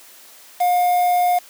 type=tone with quantisation; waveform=triangle; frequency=714 Hz; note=F5; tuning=38 cents sharp; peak=-12 dBFS; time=0.6-1.39 s; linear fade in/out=10 ms; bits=5; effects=white hiss -45 dBFS RMS until 1.49 s + high-pass 300 Hz 12 dB/octave